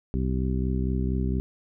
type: harmonic tone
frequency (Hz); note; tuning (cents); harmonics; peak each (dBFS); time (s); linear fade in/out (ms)
64.3; C2; -30; 1 / 2 / 3 / 4 / 5 / 6; -26 / -30 / -30 / -33 / -40 / -36; 0.14-1.4; 0
effects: none